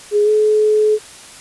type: tone with pitch glide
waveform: sine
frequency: 415.3 to 427.2 Hz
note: G#4 to G#4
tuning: 0 to +49 cents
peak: -10 dBFS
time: 0.11-0.99 s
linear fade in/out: 50 ms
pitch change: +49 cents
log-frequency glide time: 0.24-0.29 s
effects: white hiss -38 dBFS RMS until 1.4 s + resampled to 24000 Hz